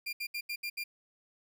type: tone bursts at uneven times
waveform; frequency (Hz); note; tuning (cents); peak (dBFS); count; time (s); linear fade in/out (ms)
30% pulse; 2394; D7; +33; -32; 6; 0.06-0.13 / 0.2-0.27 / 0.34-0.41 / 0.49-0.56 / 0.63-0.7 / 0.77-0.84; 10
effects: none